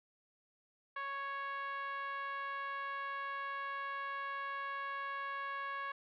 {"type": "tone with band-pass filter", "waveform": "10% pulse", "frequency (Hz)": 554.4, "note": "C#5", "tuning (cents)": 0, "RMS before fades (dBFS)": -41, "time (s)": [0.96, 5.92], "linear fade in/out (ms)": 5, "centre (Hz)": 1300, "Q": 3.6, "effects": ["resampled to 11025 Hz"]}